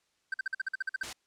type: tone bursts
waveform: triangle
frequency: 1553 Hz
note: G6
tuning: 17 cents flat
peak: -27 dBFS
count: 11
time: 0.32-1.031 s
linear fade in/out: 5 ms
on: 21 ms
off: 48 ms
type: noise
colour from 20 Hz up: white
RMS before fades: -38 dBFS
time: 1.03-1.13 s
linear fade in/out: 5 ms
effects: white hiss -74 dBFS RMS until 1.26 s + low-pass 7000 Hz 12 dB/octave